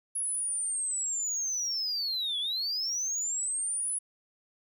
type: linear two-way sweep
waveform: sine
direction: down then up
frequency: 10548 to 3322 to 10330 Hz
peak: -27 dBFS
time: 0.15-3.99 s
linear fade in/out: 10 ms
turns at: 2.39 s
effects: tanh soft clip ceiling -27 dBFS + 11-bit